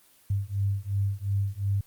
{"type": "beating tone pair", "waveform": "sine", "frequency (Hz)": [98, 100.8], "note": ["G2", "G2"], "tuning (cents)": [0, 49], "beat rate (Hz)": 2.8, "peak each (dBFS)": -28, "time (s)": [0.3, 1.81], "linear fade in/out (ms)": 5, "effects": ["white hiss -59 dBFS RMS until 1.86 s", "Opus 24 kbps"]}